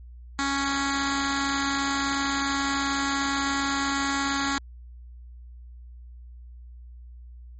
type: tone with notch filter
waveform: 10% pulse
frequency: 277.2 Hz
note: C#4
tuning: in tune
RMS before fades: -26 dBFS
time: 0.39-4.58 s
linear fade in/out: 0 ms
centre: 570 Hz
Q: 0.92
effects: added 60 Hz sine -41 dBFS peak until 7.59 s + MP3 32 kbps